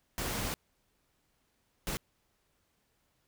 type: noise bursts at uneven times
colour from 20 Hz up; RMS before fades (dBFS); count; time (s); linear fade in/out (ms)
pink; -35; 2; 0.18-0.54 / 1.87-1.97; 0
effects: pink hiss -75 dBFS RMS until 3.27 s